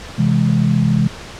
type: chord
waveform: sine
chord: C augmented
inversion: none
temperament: equal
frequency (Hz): 130.81 / 164.81 / 207.7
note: C3 / E3 / G#3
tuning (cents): 0 / 0 / 0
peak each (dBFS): -16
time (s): 0.18-1.08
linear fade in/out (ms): 10
effects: pink hiss -33 dBFS RMS until 1.39 s + low-pass 6000 Hz 12 dB/octave